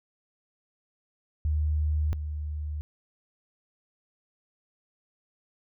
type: tone pair in turn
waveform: sine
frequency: 76 / 75.3 Hz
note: D#2 / D2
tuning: -40 / +44 cents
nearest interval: unison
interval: 16 cents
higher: first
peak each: -23 / -30 dBFS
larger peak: first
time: 1.45-2.13 / 2.13-2.81 s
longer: neither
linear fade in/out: 0 ms
effects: none